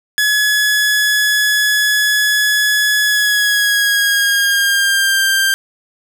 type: tone with pitch glide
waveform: sawtooth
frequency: 1696 to 1582.4 Hz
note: G#6 to G6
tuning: +36 to +16 cents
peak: -8 dBFS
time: 0.18-5.54 s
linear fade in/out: 0 ms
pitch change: -120 cents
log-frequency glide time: 3.03-5.22 s
effects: none